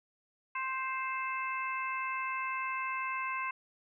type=harmonic tone with a mistuned harmonic; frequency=526 Hz; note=C5; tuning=9 cents sharp; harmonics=2 / 3 / 4 / 5; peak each=-35 / -42 / -40 / -40 dBFS; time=0.55-3.51 s; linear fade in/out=5 ms; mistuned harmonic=3; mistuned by=-16 cents; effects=none